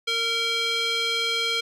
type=tone with band-pass filter; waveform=square; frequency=460.4 Hz; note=A#4; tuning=22 cents flat; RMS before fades=-25 dBFS; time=0.07-1.61 s; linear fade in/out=10 ms; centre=3300 Hz; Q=2.3; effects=none